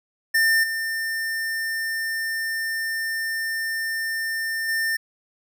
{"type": "tone with level steps", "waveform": "square", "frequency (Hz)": 1800, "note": "A6", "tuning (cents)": 39, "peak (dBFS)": [-17, -25, -22], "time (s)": [0.34, 4.97], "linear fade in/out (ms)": 10, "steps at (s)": [0.63, 4.68], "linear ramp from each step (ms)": 10, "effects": []}